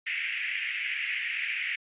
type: band-pass noise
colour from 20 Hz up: pink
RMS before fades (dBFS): -32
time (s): 0.06-1.76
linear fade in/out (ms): 10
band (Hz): 1900 to 2700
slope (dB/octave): 48
effects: resampled to 8000 Hz